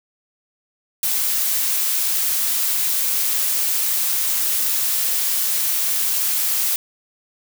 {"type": "noise", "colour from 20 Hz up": "blue", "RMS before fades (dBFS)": -20, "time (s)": [1.03, 6.76], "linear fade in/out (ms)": 2, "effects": []}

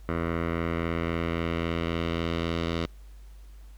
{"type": "tone with low-pass filter sweep", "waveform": "10% pulse", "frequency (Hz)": 83.7, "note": "E2", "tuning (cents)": 27, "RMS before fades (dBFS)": -29, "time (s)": [0.09, 2.86], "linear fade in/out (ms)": 0, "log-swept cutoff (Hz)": [1700, 3900], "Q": 1.6, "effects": ["added 50 Hz sine -44 dBFS peak until 3.77 s", "pink hiss -62 dBFS RMS until 3.77 s"]}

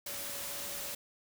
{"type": "tone in noise", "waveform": "sine", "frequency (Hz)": 568, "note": "C#5", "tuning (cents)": 42, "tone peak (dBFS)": -51, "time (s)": [0.06, 0.95], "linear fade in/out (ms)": 5, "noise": "white", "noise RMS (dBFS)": -40, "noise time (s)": [0.06, 0.95], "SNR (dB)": -14, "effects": []}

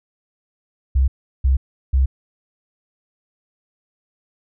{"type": "tone bursts", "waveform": "sine", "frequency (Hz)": 66.1, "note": "C2", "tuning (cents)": 18, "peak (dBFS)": -12, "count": 3, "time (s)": [0.95, 2.06], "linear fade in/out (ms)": 10, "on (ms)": 130, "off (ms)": 360, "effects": []}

